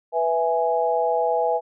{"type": "chord", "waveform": "sine", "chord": "E major", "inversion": "second", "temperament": "equal", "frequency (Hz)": [493.9, 659.3, 830.6], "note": ["B4", "E5", "G#5"], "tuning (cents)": [0, 0, 0], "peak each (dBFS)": -23, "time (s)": [0.12, 1.61], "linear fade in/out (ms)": 50, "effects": []}